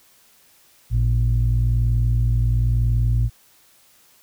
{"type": "tone pair together", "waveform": "sine", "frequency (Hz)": [54.51, 115.5], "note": ["A1", "A#2"], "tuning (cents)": [-15, -16], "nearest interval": "octave + minor second", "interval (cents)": 1299, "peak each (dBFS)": -17, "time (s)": [0.9, 3.3], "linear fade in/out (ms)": 50, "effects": ["tanh soft clip ceiling -11 dBFS", "white hiss -55 dBFS RMS until 4.22 s"]}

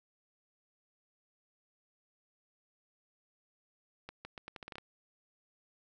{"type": "accelerating click train", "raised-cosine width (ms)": 0.3, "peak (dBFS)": -28, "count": 10, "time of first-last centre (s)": [4.09, 4.783], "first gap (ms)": 160, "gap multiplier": 0.8, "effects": []}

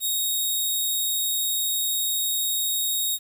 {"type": "tone", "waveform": "10% pulse", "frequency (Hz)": 3758, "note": "A#7", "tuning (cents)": 13, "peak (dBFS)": -15, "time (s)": [0, 3.19], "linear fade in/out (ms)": 50, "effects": ["9-bit"]}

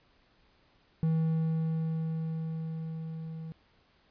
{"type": "tone with level ramp", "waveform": "triangle", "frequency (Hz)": 161, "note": "E3", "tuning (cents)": -41, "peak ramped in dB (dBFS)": [-22, -36], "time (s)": [1.03, 3.52], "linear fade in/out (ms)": 0, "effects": ["pink hiss -66 dBFS RMS until 4.1 s", "resampled to 11025 Hz"]}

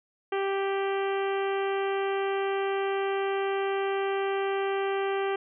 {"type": "harmonic tone", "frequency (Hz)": 392, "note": "G4", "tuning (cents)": 0, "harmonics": [1, 2, 3, 4, 5, 6, 7, 8], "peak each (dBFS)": [-27, -33, -37, -39, -41, -43, -44, -45], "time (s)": [0.32, 5.36], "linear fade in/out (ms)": 5, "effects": []}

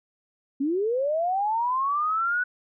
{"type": "linear sweep", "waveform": "sine", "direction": "up", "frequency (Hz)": [261.6, 1493], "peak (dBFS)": -22, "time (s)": [0.6, 2.44], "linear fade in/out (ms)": 10, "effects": []}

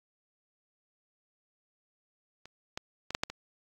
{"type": "clicks", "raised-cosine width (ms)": 0.2, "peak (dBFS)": [-30, -18, -20, -10, -11, -22], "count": 6, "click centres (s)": [2.456, 2.775, 3.106, 3.149, 3.235, 3.3], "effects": ["AAC 64 kbps"]}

